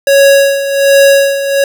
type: tone with tremolo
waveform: square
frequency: 554.4 Hz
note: C#5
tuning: in tune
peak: -3 dBFS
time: 0.07-1.64 s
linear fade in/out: 2 ms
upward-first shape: sine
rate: 1.3 Hz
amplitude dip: 70%
effects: none